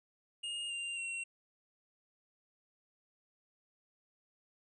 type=tone with pitch steps; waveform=square; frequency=2842 / 2787 / 2733 Hz; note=F7 / F7 / F7; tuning=+30 / -4 / -38 cents; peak=-38 dBFS; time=0.43-1.24 s; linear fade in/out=10 ms; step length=270 ms; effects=resampled to 22050 Hz